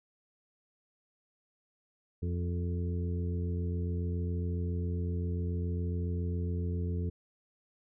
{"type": "harmonic tone with a mistuned harmonic", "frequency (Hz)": 87.31, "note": "F2", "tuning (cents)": 0, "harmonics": [1, 2, 3, 4, 5], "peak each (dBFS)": [-31, -38, -44, -46, -44], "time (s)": [2.22, 7.1], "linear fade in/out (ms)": 10, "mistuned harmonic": 4, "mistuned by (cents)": 33, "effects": []}